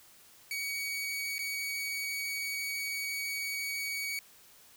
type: tone with dropouts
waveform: sawtooth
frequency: 2253 Hz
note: C#7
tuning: 28 cents sharp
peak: -30 dBFS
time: 0.51-4.19 s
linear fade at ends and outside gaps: 1 ms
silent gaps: 1.382-1.391 s
effects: white hiss -58 dBFS RMS until 4.76 s